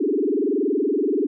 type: tone with frequency modulation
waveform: sine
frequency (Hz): 349.2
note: F4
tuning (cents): 0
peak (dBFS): -18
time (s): 0-1.27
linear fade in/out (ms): 10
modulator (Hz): 21.1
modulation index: 3.8
effects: none